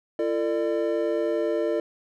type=tone cluster; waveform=triangle; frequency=339.2 / 449.3 / 597 Hz; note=E4 / A4 / D5; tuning=+50 / +36 / +28 cents; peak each=-25 dBFS; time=0.19-1.8 s; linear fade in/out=2 ms; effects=none